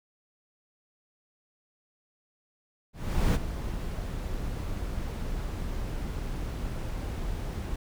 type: noise with ADSR envelope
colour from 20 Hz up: brown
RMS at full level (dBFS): -21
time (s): 2.93-7.76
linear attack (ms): 420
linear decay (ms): 24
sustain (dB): -12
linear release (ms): 4
effects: none